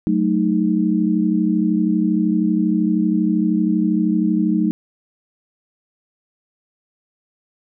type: chord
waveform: sine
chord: D# diminished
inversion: first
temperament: equal with one note detuned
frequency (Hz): 187.25 / 220 / 311.1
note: F#3 / A3 / D#4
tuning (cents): +21 / 0 / 0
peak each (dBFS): -19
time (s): 0.07-4.71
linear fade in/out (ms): 0
effects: none